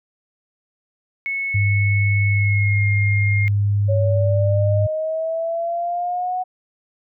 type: tone with pitch glide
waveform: sine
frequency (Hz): 2200 to 2128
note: C#7 to C7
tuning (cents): -14 to +29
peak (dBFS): -21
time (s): 1.26-3.48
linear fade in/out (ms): 0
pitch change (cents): -57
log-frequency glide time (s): 2.29-2.86
type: tone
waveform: sine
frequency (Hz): 101.8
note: G#2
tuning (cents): -34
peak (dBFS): -15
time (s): 1.54-4.87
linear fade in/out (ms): 10
type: exponential sweep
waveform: sine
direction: up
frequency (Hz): 554.4 to 740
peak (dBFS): -20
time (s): 3.88-6.44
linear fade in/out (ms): 20
effects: none